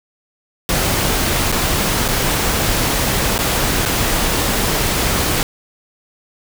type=noise with dropouts; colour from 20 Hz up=pink; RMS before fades=-17 dBFS; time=0.69-5.43 s; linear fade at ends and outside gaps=1 ms; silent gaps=1.518-1.524 / 2.081-2.086 / 3.38-3.389 / 3.853-3.859 s; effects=none